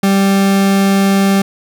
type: tone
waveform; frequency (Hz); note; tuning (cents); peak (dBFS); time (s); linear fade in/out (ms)
40% pulse; 196; G3; 0; -8; 0.03-1.42; 5
effects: none